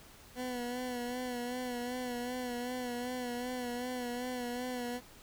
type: tone with vibrato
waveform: 20% pulse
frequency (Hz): 246.9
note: B3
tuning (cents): 0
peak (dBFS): -31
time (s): 0.35-5.01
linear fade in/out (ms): 50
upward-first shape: sine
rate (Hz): 2.6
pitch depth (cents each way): 41
effects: pink hiss -56 dBFS RMS until 5.22 s